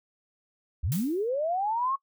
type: linear sweep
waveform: sine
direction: up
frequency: 57.5 to 1108.7 Hz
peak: -25 dBFS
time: 0.83-1.96 s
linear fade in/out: 10 ms
type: noise with exponential decay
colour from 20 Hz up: blue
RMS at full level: -33 dBFS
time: 0.92-1.29 s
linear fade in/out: 0 ms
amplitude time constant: 80 ms
effects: noise-tail reverb RT60 0.1 s tail -20 dB re dry